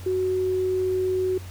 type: tone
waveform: sine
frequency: 371.6 Hz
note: F#4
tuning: 7 cents sharp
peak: -21 dBFS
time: 0.06-1.38 s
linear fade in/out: 5 ms
effects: added 91 Hz sine -36 dBFS peak until 1.5 s + pink hiss -46 dBFS RMS until 1.5 s